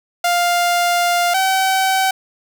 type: tone pair in turn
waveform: sawtooth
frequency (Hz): 700 / 764.3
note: F5 / G5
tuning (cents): +4 / -44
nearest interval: major second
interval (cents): 152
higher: second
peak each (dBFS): -10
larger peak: neither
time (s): 0.24-1.34 / 1.34-2.11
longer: first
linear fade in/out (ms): 5
effects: none